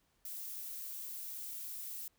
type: noise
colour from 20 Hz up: violet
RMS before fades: -44 dBFS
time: 0.25-2.08 s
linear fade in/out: 2 ms
effects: pink hiss -75 dBFS RMS until 2.18 s